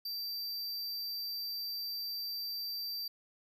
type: tone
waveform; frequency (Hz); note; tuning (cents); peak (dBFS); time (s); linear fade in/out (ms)
square; 4678; D8; -8; -37; 0.05-3.08; 5
effects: none